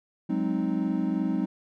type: chord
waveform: triangle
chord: Ab dominant seventh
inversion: third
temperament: equal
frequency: 185 / 207.7 / 261.6 / 311.1 Hz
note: Gb3 / Ab3 / C4 / Eb4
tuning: 0 / 0 / 0 / 0 cents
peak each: -28 dBFS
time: 0.29-1.46 s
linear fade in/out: 10 ms
effects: none